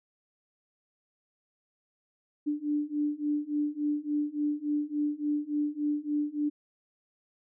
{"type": "beating tone pair", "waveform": "sine", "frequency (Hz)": [293.7, 297.2], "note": ["D4", "D4"], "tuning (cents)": [0, 21], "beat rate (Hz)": 3.5, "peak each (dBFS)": [-31, -30], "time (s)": [2.46, 6.5], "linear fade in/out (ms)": 20, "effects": []}